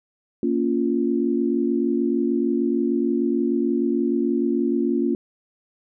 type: chord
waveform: sine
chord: Bb minor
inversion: none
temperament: just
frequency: 233.1 / 279.7 / 349.6 Hz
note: Bb3 / Db4 / F4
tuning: 0 / +16 / +2 cents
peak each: -23 dBFS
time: 0.43-5.15 s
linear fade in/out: 2 ms
effects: none